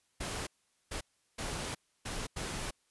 pink noise bursts at uneven times, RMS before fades -38 dBFS, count 5, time 0.2-0.47 / 0.91-1.01 / 1.38-1.75 / 2.05-2.27 / 2.36-2.71 s, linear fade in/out 10 ms, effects white hiss -74 dBFS RMS until 2.9 s + resampled to 24000 Hz

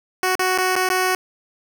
10% pulse tone with dropouts, 370.6 Hz, F#4, 3 cents sharp, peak -9 dBFS, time 0.23-1.15 s, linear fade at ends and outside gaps 1 ms, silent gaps 0.354-0.394 / 0.577-0.584 / 0.756-0.763 / 0.889-0.901 s, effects 8-bit

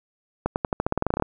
accelerating click train, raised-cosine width 1 ms, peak -8 dBFS, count 15, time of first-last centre 0.46-1.224 s, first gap 99 ms, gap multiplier 0.9, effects none

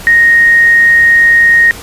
sine tone, 1864.7 Hz, A#6, in tune, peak -3 dBFS, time 0.07-1.71 s, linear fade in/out 0 ms, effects pink hiss -28 dBFS RMS until 1.82 s + resampled to 32000 Hz

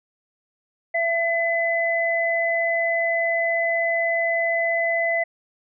sine tone pair together, 671.3 / 2013 Hz, E5 / B6, +31 / +33 cents, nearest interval octave + perfect fifth, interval 1902 cents, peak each -22 dBFS, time 0.94-5.24 s, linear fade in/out 10 ms, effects none

